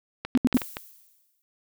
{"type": "clicks", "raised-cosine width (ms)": 0.3, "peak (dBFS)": -15, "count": 6, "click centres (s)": [0.25, 0.352, 0.527, 0.574, 0.618, 0.769]}
{"type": "tone bursts", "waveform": "sine", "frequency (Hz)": 250, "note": "B3", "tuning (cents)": 21, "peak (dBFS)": -15, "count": 3, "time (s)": [0.35, 0.569], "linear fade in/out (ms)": 0, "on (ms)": 25, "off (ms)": 72}
{"type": "noise with exponential decay", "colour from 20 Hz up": "violet", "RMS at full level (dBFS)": -35, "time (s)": [0.54, 1.42], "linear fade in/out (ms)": 0, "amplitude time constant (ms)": 190}
{"effects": []}